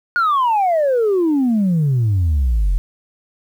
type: exponential sweep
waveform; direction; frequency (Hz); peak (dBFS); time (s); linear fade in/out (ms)
sine; down; 1459 to 41.53; -11; 0.16-2.78; 0
effects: tanh soft clip ceiling -11 dBFS + 8-bit